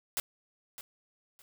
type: noise with echo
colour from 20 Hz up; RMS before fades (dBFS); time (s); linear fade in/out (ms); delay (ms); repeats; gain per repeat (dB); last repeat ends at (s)
white; -32; 0.17-0.2; 0; 610; 2; -13; 1.42
effects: none